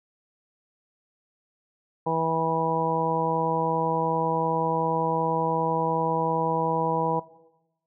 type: harmonic tone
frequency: 162.7 Hz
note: E3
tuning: 22 cents flat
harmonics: 1 / 2 / 3 / 4 / 5 / 6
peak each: -31 / -33 / -28 / -34 / -29 / -28 dBFS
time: 2.06-7.2 s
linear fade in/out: 10 ms
effects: noise-tail reverb RT60 1.0 s tail -18 dB re dry